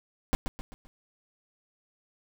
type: noise with echo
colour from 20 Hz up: brown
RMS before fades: -23 dBFS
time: 0.33-0.35 s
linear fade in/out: 0 ms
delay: 130 ms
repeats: 4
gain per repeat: -7 dB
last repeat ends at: 0.87 s
effects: none